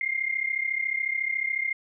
sine tone pair together, 2098 / 2132 Hz, C7 / C7, +4 / +32 cents, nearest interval unison, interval 28 cents, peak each -28 dBFS, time 0.01-1.73 s, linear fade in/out 2 ms, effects none

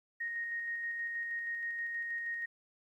sine tone with tremolo, 1864.7 Hz, A#6, in tune, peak -34 dBFS, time 0.2-2.46 s, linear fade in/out 10 ms, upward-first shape square, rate 6.3 Hz, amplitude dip 25%, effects 12-bit

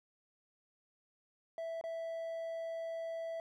triangle tone with dropouts, 659 Hz, E5, 1 cent flat, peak -36 dBFS, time 1.58-3.4 s, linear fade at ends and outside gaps 1 ms, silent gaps 1.812-1.839 s, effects none

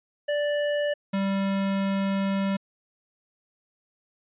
square tone pair in turn, 586 / 195.55 Hz, D5 / G3, -4 / -4 cents, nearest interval octave + perfect fifth, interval 1900 cents, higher first, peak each -24 dBFS, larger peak neither, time 0.28-0.94 / 1.13-2.57 s, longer second, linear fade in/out 10 ms, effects resampled to 8000 Hz

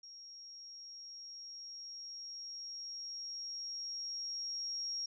sine tone with level ramp, 5588 Hz, F8, in tune, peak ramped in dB -50 to -36 dBFS, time 0.03-5.06 s, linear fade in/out 5 ms, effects none

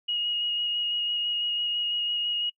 sine tone with vibrato, 2881 Hz, F#7, 47 cents flat, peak -25 dBFS, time 0.08-2.5 s, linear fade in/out 10 ms, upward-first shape square, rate 6 Hz, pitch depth 9 cents each way, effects noise-tail reverb RT60 0.1 s tail -25 dB re dry

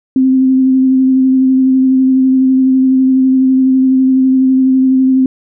sine tone with vibrato, 261.6 Hz, C4, in tune, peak -6 dBFS, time 0.16-5.26 s, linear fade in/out 2 ms, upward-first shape sine, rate 12 Hz, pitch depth 16 cents each way, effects none

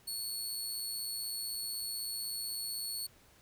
20% pulse tone with amplitude modulation, 4404 Hz, C#8, 12 cents flat, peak -29 dBFS, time 0.07-3.07 s, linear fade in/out 10 ms, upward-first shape sine, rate 116 Hz, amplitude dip 35%, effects pink hiss -63 dBFS RMS until 3.41 s

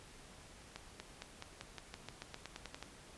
accelerating click train, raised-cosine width 0.2 ms, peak -27 dBFS, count 15, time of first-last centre 0.76-2.826 s, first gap 240 ms, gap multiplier 0.92, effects pink hiss -57 dBFS RMS until 3.17 s + resampled to 24000 Hz

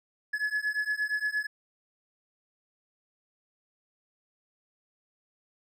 triangle beating tone pair, 1699 / 1707.6 Hz, G#6 / G#6, +39 / +48 cents, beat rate 8.6 Hz, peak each -29 / -29 dBFS, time 0.33-1.47 s, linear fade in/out 10 ms, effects none

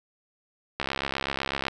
click train, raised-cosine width 0.3 ms, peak -11 dBFS, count 61, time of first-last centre 0.8-1.682 s, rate 68 Hz, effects none

